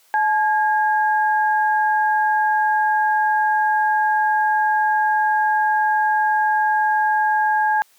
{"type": "tone pair together", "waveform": "sine", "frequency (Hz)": [857, 1629.1], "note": ["A5", "G#6"], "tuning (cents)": [-46, -34], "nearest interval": "major seventh", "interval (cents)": 1112, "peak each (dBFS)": [-16, -21], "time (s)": [0.14, 7.82], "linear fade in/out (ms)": 0, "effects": ["white hiss -56 dBFS RMS until 7.98 s", "high-pass 400 Hz 12 dB/octave"]}